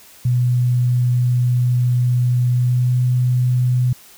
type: tone with pitch glide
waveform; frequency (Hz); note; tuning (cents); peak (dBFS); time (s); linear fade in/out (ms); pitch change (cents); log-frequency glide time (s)
sine; 123.4 to 124.91; B2 to B2; -1 to +20; -13; 0.25-3.93; 5; +21; 2.51-3
effects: white hiss -45 dBFS RMS until 4.17 s